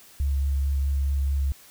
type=tone with vibrato; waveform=sine; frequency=69.3 Hz; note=C#2; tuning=in tune; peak=-21 dBFS; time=0.2-1.52 s; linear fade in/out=0 ms; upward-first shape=sine; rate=4.6 Hz; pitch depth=14 cents each way; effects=white hiss -51 dBFS RMS until 1.7 s